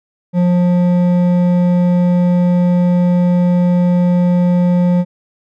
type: tone with hard clipping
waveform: triangle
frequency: 177.4 Hz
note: F3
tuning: 27 cents sharp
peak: -11 dBFS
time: 0.33-5.05 s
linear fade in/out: 50 ms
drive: 12 dB
effects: none